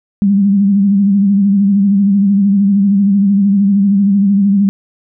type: tone with vibrato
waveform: sine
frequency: 199.1 Hz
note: G3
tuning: 27 cents sharp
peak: -7 dBFS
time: 0.22-4.69 s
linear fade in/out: 0 ms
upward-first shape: sine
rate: 13 Hz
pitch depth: 55 cents each way
effects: none